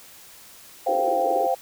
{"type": "chord", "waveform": "sine", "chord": "C suspended fourth", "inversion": "none", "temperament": "equal", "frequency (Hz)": [523.3, 698.5, 784], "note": ["C5", "F5", "G5"], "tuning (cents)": [0, 0, 0], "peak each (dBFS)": -24, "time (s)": [0.86, 1.55], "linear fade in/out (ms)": 10}
{"type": "band-pass noise", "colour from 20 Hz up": "white", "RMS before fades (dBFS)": -31, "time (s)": [0.88, 1.47], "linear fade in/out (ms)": 2, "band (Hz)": [330, 450], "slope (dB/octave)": 48}
{"effects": ["white hiss -47 dBFS RMS until 1.61 s"]}